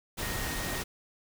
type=tone in noise; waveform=sine; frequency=1864.7 Hz; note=A#6; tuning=in tune; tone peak=-40 dBFS; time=0.21-0.82 s; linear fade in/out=20 ms; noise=pink; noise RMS=-34 dBFS; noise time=0.17-0.84 s; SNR=-9 dB; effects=none